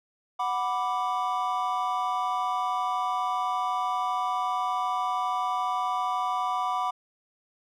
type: chord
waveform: triangle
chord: B minor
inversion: second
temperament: equal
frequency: 740 / 987.8 / 1174.7 Hz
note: F#5 / B5 / D6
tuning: 0 / 0 / 0 cents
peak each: -28 dBFS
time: 0.39-6.91 s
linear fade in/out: 10 ms
effects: none